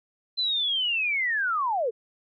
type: linear sweep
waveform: sine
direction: down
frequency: 4100 to 415.3 Hz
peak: -23 dBFS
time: 0.37-1.91 s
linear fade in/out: 20 ms
effects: none